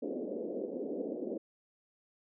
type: band-pass noise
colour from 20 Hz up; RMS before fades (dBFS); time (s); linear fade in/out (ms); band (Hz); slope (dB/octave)
white; -38; 0.02-1.38; 5; 220 to 540; 48
effects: none